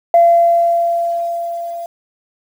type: tone with level ramp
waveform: sine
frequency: 683 Hz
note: F5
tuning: 39 cents flat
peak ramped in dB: -4 to -23 dBFS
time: 0.14-1.86 s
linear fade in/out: 2 ms
effects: tanh soft clip ceiling -1 dBFS + 7-bit